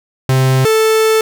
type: tone pair in turn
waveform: 45% pulse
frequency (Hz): 131.3 / 440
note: C3 / A4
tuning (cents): +6 / 0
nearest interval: octave + major sixth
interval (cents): 2094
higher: second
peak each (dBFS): -9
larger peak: neither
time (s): 0.29-0.65 / 0.65-1.21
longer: second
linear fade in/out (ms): 2
effects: none